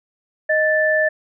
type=tone pair together; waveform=sine; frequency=622.3 / 1760.1 Hz; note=D#5 / A6; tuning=0 / 0 cents; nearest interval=octave + tritone; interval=1800 cents; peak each=-17 dBFS; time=0.49-1.09 s; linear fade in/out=10 ms; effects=none